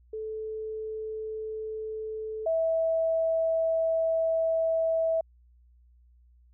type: tone pair in turn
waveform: sine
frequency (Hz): 436.2 / 651.9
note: A4 / E5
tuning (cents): -15 / -19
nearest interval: perfect fifth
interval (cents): 696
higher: second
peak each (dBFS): -32 / -23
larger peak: second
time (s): 0.13-2.46 / 2.46-5.21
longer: second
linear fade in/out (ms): 5
effects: added 60 Hz sine -56 dBFS peak until 6.53 s